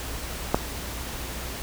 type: click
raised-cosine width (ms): 1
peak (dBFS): -4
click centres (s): 0.545
effects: added 60 Hz sine -37 dBFS peak until 1.62 s + pink hiss -35 dBFS RMS until 1.62 s